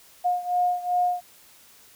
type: beating tone pair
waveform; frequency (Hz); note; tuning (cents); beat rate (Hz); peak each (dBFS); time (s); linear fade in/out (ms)
sine; 715 / 717.6; F5 / F5; +41 / +47; 2.6; -23 / -26; 0.24-1.21; 20
effects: white hiss -53 dBFS RMS until 1.95 s